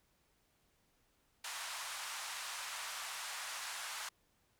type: band-pass noise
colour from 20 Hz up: pink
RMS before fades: -44 dBFS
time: 1.44-4.09 s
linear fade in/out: 5 ms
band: 880 to 11000 Hz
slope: 24 dB/octave
effects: pink hiss -75 dBFS RMS until 4.59 s